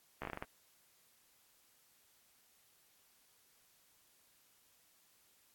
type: slowing click train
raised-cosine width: 0.5 ms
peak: -25 dBFS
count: 8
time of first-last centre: 0.22-0.425 s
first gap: 14 ms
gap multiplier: 1.24
effects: white hiss -70 dBFS RMS until 5.54 s + AAC 64 kbps